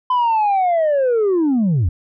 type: linear sweep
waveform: sine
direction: down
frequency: 1019 to 73.3 Hz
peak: -11 dBFS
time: 0.1-1.89 s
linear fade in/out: 5 ms
effects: tanh soft clip ceiling -12 dBFS